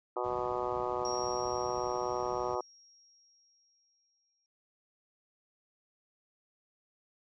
harmonic tone, 123.47 Hz, B2, in tune, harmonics 3 / 4 / 5 / 6 / 7 / 8 / 9 / 10, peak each -37 / -38 / -39 / -40 / -40 / -41 / -42 / -42 dBFS, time 0.16-2.61 s, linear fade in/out 5 ms
brown noise, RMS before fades -44 dBFS, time 0.23-2.56 s, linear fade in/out 20 ms
sine tone with exponential decay, 5600 Hz, F8, 4 cents sharp, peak -37 dBFS, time 1.05-4.46 s, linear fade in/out 1 ms, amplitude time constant 740 ms
effects high-pass 80 Hz 12 dB/octave + resampled to 16000 Hz

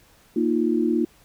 sine chord, Bb suspended fourth, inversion none, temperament equal, 233.1 / 311.1 / 349.2 Hz, Bb3 / Eb4 / F4, 0 / 0 / 0 cents, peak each -23 dBFS, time 0.36-1.05 s, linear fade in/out 5 ms, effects pink hiss -56 dBFS RMS until 1.24 s

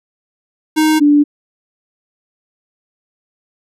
square / sine tone pair in turn, 311.1 / 292.3 Hz, D#4 / D4, 0 / -8 cents, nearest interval minor second, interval 108 cents, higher first, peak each -10 / -6 dBFS, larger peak second, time 0.76-1 / 1-1.24 s, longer neither, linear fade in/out 20 ms, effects resampled to 32000 Hz

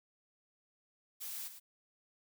blue noise with echo, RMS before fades -43 dBFS, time 1.2-1.49 s, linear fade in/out 20 ms, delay 110 ms, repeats 1, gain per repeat -9 dB, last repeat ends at 1.6 s, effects none

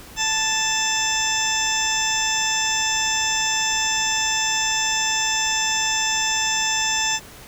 harmonic tone with a mistuned harmonic, 880 Hz, A5, in tune, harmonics 1 / 2 / 3 / 4 / 6 / 7 / 8, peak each -27 / -27 / -27 / -27 / -27 / -27 / -27 dBFS, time 0.16-7.2 s, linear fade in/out 50 ms, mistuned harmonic 8, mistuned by +71 cents, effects pink hiss -42 dBFS RMS until 7.47 s

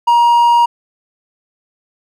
triangle tone, 947 Hz, A#5, 27 cents sharp, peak -5 dBFS, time 0.07-0.66 s, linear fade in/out 10 ms, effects none

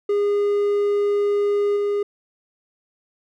triangle tone with level steps, 408.7 Hz, G#4, 28 cents flat, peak -15 / -17 dBFS, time 0.09-2.03 s, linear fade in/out 5 ms, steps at 1.76 s, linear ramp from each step 10 ms, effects none

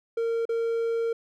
triangle tone with dropouts, 460 Hz, A#4, 23 cents flat, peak -22 dBFS, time 0.17-1.13 s, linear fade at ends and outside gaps 5 ms, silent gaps 0.454-0.491 s, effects none

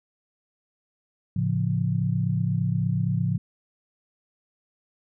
sine chord, A augmented, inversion none, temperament equal with one note detuned, 110 / 138.59 / 173.71 Hz, A2 / C#3 / E#3, 0 / 0 / -9 cents, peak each -26 dBFS, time 1.36-3.38 s, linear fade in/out 5 ms, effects none

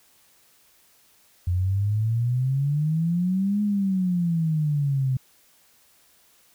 sine exponential two-way sweep, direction up then down, 87.31 to 209.5 to 128.3 Hz, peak -20 dBFS, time 1.47-5.17 s, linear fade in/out 5 ms, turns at 3.62 s, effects white hiss -59 dBFS RMS until 6.54 s

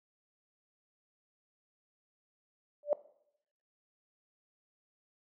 sine tone with exponential growth, 587 Hz, D5, 1 cent flat, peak -20 dBFS, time 2.83-2.93 s, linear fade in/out 1 ms, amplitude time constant 21 ms, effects noise-tail reverb RT60 0.7 s tail -18 dB re dry + high-pass 300 Hz 12 dB/octave

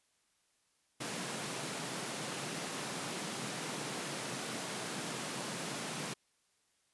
pink high-pass noise, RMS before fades -40 dBFS, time 1-6.14 s, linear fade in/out 10 ms, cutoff 130 Hz, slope 48 dB/octave, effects white hiss -75 dBFS RMS until 6.93 s + resampled to 24000 Hz

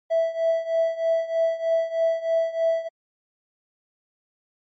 triangle tone with tremolo, 658 Hz, E5, 3 cents flat, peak -13 dBFS, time 0.1-2.89 s, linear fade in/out 20 ms, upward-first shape triangle, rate 3.2 Hz, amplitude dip 90%, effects tanh soft clip ceiling -14 dBFS + MP3 32 kbps

